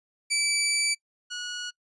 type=tone pair in turn; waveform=15% pulse; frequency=2314 / 1457.7 Hz; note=D7 / F#6; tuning=-26 / -26 cents; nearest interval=minor sixth; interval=800 cents; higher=first; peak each=-16 / -26 dBFS; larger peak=first; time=0.3-0.95 / 1.3-1.71 s; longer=first; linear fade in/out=20 ms; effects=noise-tail reverb RT60 0.1 s tail -24 dB re dry + resampled to 24000 Hz